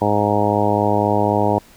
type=harmonic tone; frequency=103.83 Hz; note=G#2; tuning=in tune; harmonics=1 / 2 / 3 / 4 / 5 / 6 / 7 / 8 / 9; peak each=-23 / -23 / -23 / -23 / -23 / -23 / -23 / -23 / -23 dBFS; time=0.01-1.59 s; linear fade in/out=10 ms; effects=pink hiss -48 dBFS RMS until 1.76 s